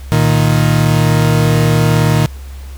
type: tone pair together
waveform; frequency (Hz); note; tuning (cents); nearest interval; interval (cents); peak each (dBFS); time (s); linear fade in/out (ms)
40% pulse; 116.4 / 155.38; A#2 / D#3; -2 / -2; perfect fourth; 500; -11; 0.12-2.26; 0
effects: added 67 Hz sine -26 dBFS peak until 2.77 s + pink hiss -41 dBFS RMS until 2.77 s